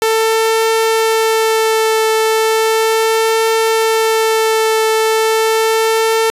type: tone with vibrato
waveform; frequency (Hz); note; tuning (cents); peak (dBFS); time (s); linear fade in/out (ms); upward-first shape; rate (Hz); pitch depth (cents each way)
sawtooth; 444.3; A4; +17; -7; 0.02-6.3; 0; triangle; 0.36; 14
effects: resampled to 32000 Hz